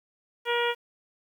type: harmonic tone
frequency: 476.1 Hz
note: A#4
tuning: 37 cents sharp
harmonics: 1 / 2 / 3 / 4 / 5 / 6 / 7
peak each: -27 / -30 / -32 / -33 / -34 / -35 / -35 dBFS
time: 0.45-0.75 s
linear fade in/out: 50 ms
effects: 9-bit